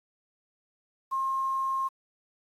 sine tone with quantisation, 1068 Hz, C6, 35 cents sharp, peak -26 dBFS, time 1.11-1.89 s, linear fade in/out 20 ms, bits 9, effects AAC 48 kbps

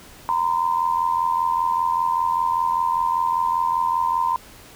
sine tone pair together, 934 / 1019.1 Hz, A#5 / C6, +3 / -46 cents, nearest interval major second, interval 151 cents, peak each -21 dBFS, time 0.29-4.36 s, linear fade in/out 0 ms, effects pink hiss -45 dBFS RMS until 4.75 s

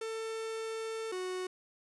45% pulse tone pair in turn, 446.4 / 368.5 Hz, A4 / F#4, +25 / -7 cents, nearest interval minor third, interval 332 cents, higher first, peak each -36 / -35 dBFS, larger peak second, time 0.01-1.12 / 1.12-1.47 s, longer first, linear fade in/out 5 ms, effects resampled to 24000 Hz + 11-bit

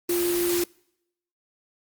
sine tone in noise, 349.2 Hz, F4, in tune, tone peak -22 dBFS, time 0.09-0.64 s, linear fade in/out 5 ms, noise white, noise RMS -29 dBFS, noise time 0.09-0.64 s, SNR +4 dB, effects noise-tail reverb RT60 0.8 s tail -26 dB re dry + Opus 32 kbps

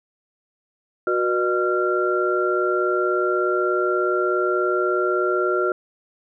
sine tone cluster, 366.8 / 483.4 / 608 / 1376 Hz, F#4 / B4 / D#5 / F6, -15 / -37 / -40 / -26 cents, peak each -21 / -27 / -26 / -23 dBFS, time 1.07-5.72 s, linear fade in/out 2 ms, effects none

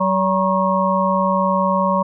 harmonic tone with a mistuned harmonic, 189.8 Hz, F#3, 44 cents sharp, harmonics 1 / 3 / 5 / 6, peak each -20 / -20 / -20 / -20 dBFS, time 0-2.03 s, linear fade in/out 10 ms, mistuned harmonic 6, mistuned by -78 cents, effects none

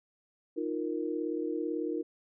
sine chord, Eb suspended second, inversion none, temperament equal, 311.1 / 349.2 / 466.2 Hz, Eb4 / F4 / Bb4, 0 / 0 / 0 cents, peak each -34 / -35 / -36 dBFS, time 0.56-2.03 s, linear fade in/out 20 ms, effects none

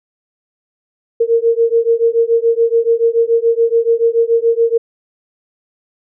sine beating tone pair, 458.3 / 465.3 Hz, A#4 / A#4, -29 / -3 cents, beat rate 7 Hz, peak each -13 dBFS, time 1.2-4.78 s, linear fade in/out 10 ms, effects none

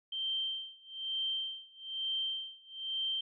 sine tone with tremolo, 3136 Hz, G7, in tune, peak -31 dBFS, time 0.12-3.21 s, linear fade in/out 5 ms, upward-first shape sine, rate 1.1 Hz, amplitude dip 95%, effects none

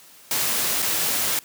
white noise with dropouts, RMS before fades -23 dBFS, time 0.31-1.39 s, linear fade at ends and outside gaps 1 ms, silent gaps 0.821-0.825 s, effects white hiss -49 dBFS RMS until 1.44 s + high-pass 100 Hz 12 dB/octave

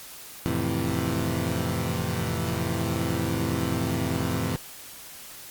20% pulse chord, F major seventh, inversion none, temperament equal, 87.31 / 110 / 130.81 / 164.81 Hz, F2 / A2 / C3 / E3, 0 / 0 / 0 / 0 cents, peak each -26 dBFS, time 0.46-4.56 s, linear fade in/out 0 ms, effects white hiss -43 dBFS RMS until 5.5 s + Opus 48 kbps

